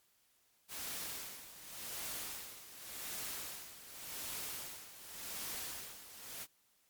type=noise with tremolo; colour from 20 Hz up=white; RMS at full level=-42 dBFS; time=0.68-6.47 s; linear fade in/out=50 ms; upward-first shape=sine; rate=0.88 Hz; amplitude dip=75%; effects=white hiss -73 dBFS RMS until 6.89 s + MP3 96 kbps